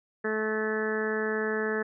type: harmonic tone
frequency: 216.9 Hz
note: A3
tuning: 25 cents flat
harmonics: 1 / 2 / 3 / 4 / 5 / 6 / 7 / 8 / 9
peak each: -34 / -29 / -40 / -42 / -43 / -40 / -39 / -33 / -45 dBFS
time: 0.24-1.83 s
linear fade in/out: 10 ms
effects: none